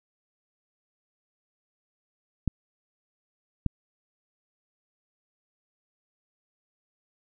clicks, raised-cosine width 5 ms, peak -12 dBFS, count 2, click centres 2.477 / 3.663 s, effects none

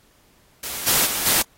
white noise with level steps, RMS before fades -30 / -18 / -25 / -18 dBFS, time 0.63-1.42 s, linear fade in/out 5 ms, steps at 0.86 / 1.05 / 1.25 s, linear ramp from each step 20 ms, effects pink hiss -58 dBFS RMS until 1.57 s + AAC 48 kbps

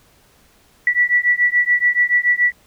sine beating tone pair, 1950 / 1957 Hz, B6 / B6, -23 / -16 cents, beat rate 7 Hz, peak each -16 dBFS, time 0.87-2.52 s, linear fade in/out 2 ms, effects pink hiss -54 dBFS RMS until 2.66 s

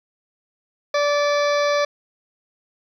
harmonic tone with a mistuned harmonic, 581 Hz, D5, 19 cents flat, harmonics 1 / 2 / 3 / 4 / 6 / 7 / 8 / 9 / 10, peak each -18 / -24 / -28 / -30 / -34 / -35 / -36 / -37 / -38 dBFS, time 0.94-1.85 s, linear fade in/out 5 ms, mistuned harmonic 9, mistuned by -63 cents, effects 9-bit

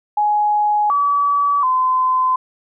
sine tone with pitch steps, 837 / 1145 / 1026 Hz, G#5 / D6 / C6, +13 / -44 / -34 cents, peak -13 dBFS, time 0.17-2.36 s, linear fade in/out 5 ms, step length 730 ms, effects none

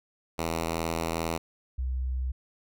5% pulse / sine tone pair in turn, 82.41 / 63.9 Hz, E2 / C2, 0 / -40 cents, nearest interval major third, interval 440 cents, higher first, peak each -17 / -27 dBFS, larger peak first, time 0.38-1.38 / 1.78-2.32 s, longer first, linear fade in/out 10 ms, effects none

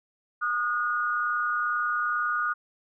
sine tone pair together, 1223.8 / 1446 Hz, D#6 / F#6, -29 / -40 cents, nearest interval minor third, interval 289 cents, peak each -27 dBFS, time 0.41-2.54 s, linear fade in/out 20 ms, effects none

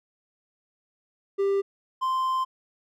triangle tone pair in turn, 395.3 / 1041.7 Hz, G4 / C6, +15 / -8 cents, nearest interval octave + perfect fourth, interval 1677 cents, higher second, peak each -19 / -21 dBFS, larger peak first, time 1.38-1.62 / 2.01-2.45 s, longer second, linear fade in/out 20 ms, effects none

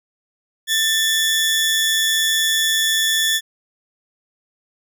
sawtooth tone pair together, 1780 / 3399 Hz, A6 / G#7, +20 / +39 cents, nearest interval major seventh, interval 1119 cents, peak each -16 / -15 dBFS, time 0.67-3.41 s, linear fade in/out 50 ms, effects none

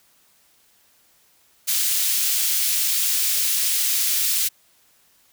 white high-pass noise, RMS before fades -21 dBFS, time 1.67-4.49 s, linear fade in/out 20 ms, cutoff 2900 Hz, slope 12 dB/octave, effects white hiss -59 dBFS RMS until 5.32 s

